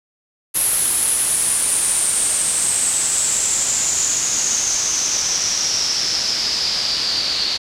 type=noise with low-pass filter sweep; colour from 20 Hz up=white; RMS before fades=-19 dBFS; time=0.54-7.58 s; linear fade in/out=20 ms; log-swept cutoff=11000 to 4400 Hz; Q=8.7; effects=none